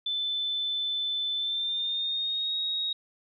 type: tone with pitch glide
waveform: sine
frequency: 3520 to 3773 Hz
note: A7 to A#7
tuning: 0 to +20 cents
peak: -27 dBFS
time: 0.06-2.93 s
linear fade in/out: 5 ms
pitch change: +120 cents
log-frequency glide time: 1.36-2.56 s
effects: none